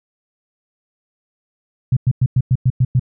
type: tone bursts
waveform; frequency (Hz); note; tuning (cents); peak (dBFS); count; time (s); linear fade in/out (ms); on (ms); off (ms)
sine; 126.5; B2; +42; -10; 8; 1.92-2.996; 5; 47; 100
effects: none